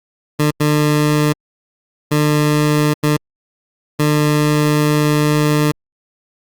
20% pulse tone bursts at uneven times, 149.8 Hz, D3, 35 cents sharp, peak -7 dBFS, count 5, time 0.39-0.51 / 0.6-1.33 / 2.11-2.94 / 3.03-3.17 / 3.99-5.72 s, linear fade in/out 10 ms, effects Opus 48 kbps

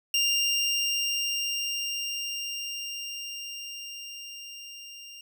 25% pulse tone with level ramp, 2794 Hz, F7, in tune, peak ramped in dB -18 to -39 dBFS, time 0.14-5.21 s, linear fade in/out 2 ms, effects none

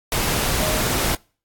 sine tone in noise, 620 Hz, D#5, 6 cents flat, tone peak -26 dBFS, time 0.6-0.81 s, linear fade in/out 2 ms, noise pink, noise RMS -21 dBFS, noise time 0.12-1.15 s, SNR -8 dB, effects noise-tail reverb RT60 0.4 s tail -26 dB re dry + AAC 64 kbps

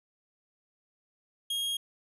45% pulse tone, 3263 Hz, G#7, 31 cents flat, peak -29 dBFS, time 1.5-1.77 s, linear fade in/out 5 ms, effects resampled to 32000 Hz

